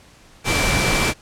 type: tone in noise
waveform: sine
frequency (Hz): 2335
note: D7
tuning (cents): -11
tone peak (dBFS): -23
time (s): 0.44-1.14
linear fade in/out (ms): 50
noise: pink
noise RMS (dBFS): -19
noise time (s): 0.44-1.14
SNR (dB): -7
effects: pink hiss -49 dBFS RMS until 1.21 s + low-pass 9000 Hz 12 dB/octave